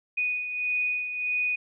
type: beating tone pair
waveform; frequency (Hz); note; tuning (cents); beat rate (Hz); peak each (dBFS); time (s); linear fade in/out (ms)
sine; 2479 / 2480.6; D#7 / D#7; -7 / -6; 1.6; -26 / -34; 0.17-1.56; 10
effects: none